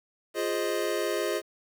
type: chord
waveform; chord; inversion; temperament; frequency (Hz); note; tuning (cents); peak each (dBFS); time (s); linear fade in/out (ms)
square; F minor seventh; none; equal; 349.2 / 415.3 / 523.3 / 622.3; F4 / Ab4 / C5 / Eb5; 0 / 0 / 0 / 0; -33 / -32 / -35 / -33; 0.34-1.42; 50
effects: 9-bit